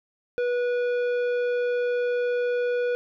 sine tone with tanh clipping, 488.1 Hz, B4, 20 cents flat, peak -24 dBFS, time 0.38-2.95 s, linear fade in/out 0 ms, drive 11 dB, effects none

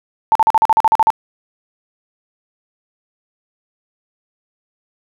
sine tone bursts, 884 Hz, A5, 8 cents sharp, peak -7 dBFS, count 11, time 0.32-1.103 s, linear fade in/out 0 ms, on 33 ms, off 42 ms, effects none

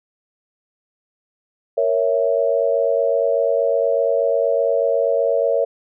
sine chord, A# diminished, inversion none, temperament equal, 466.2 / 554.4 / 659.3 Hz, A#4 / C#5 / E5, 0 / 0 / 0 cents, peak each -20 / -18 / -21 dBFS, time 1.77-5.65 s, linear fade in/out 10 ms, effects none

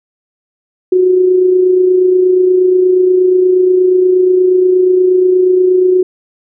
sine tone with amplitude modulation, 367.5 Hz, F#4, 12 cents flat, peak -4 dBFS, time 0.92-6.03 s, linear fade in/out 5 ms, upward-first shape sine, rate 28.4 Hz, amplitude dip 40%, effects none

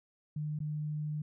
sine tone with dropouts, 151.1 Hz, D3, 50 cents sharp, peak -33 dBFS, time 0.36-1.22 s, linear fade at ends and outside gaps 5 ms, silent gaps 0.59-0.602 s, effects none

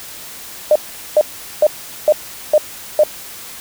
sine tone bursts, 606 Hz, D#5, 46 cents flat, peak -6 dBFS, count 6, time 0.71-3.036 s, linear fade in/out 2 ms, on 46 ms, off 410 ms, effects white hiss -33 dBFS RMS until 3.6 s

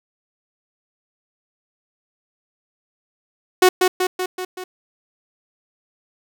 sawtooth tone with echo, 367.9 Hz, F#4, 10 cents flat, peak -5 dBFS, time 3.62-3.69 s, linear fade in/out 5 ms, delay 190 ms, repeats 5, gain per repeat -4 dB, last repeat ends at 4.64 s, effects none

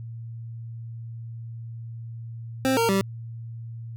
25% pulse tone with pitch steps, 263.8 / 460.4 / 194.5 Hz, C4 / A#4 / G3, +14 / -22 / -13 cents, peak -16 dBFS, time 2.65-3.01 s, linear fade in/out 0 ms, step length 120 ms, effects added 115 Hz sine -34 dBFS peak until 3.96 s

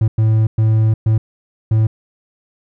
triangle tone bursts at uneven times, 110 Hz, A2, in tune, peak -8 dBFS, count 5, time 0.01-0.08 / 0.18-0.47 / 0.58-0.94 / 1.06-1.18 / 1.71-1.87 s, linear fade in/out 5 ms, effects none

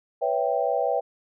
sine chord, C# half-diminished seventh, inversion third, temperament equal with one note detuned, 493.9 / 558.9 / 659.3 / 784 Hz, B4 / C#5 / E5 / G5, 0 / +14 / 0 / 0 cents, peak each -27 dBFS, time 0.21-1.01 s, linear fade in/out 20 ms, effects none

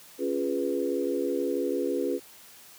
sine chord, C# dominant seventh, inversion none, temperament equal, 277.2 / 349.2 / 415.3 / 493.9 Hz, C#4 / E#4 / G#4 / B4, 0 / 0 / 0 / 0 cents, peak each -31 dBFS, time 0.18-2.2 s, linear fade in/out 50 ms, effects white hiss -51 dBFS RMS until 2.78 s + high-pass 80 Hz 12 dB/octave

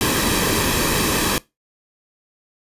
pink noise with comb filter, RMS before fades -19 dBFS, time 0.01-1.38 s, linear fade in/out 0 ms, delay 1.4 ms, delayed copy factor -0.55, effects noise-tail reverb RT60 0.2 s tail -21 dB re dry + resampled to 32000 Hz

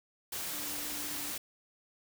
sine tone in noise, 293.7 Hz, D4, in tune, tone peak -48 dBFS, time 0.53-1.32 s, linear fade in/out 5 ms, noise white, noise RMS -38 dBFS, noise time 0.32-1.38 s, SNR -13 dB, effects none

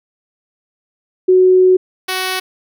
sine / 5% pulse tone pair in turn, 370 / 373.4 Hz, F#4 / F#4, 0 / +16 cents, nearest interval unison, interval 16 cents, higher second, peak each -6 dBFS, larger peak neither, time 1.28-1.77 / 2.08-2.4 s, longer first, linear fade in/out 10 ms, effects none

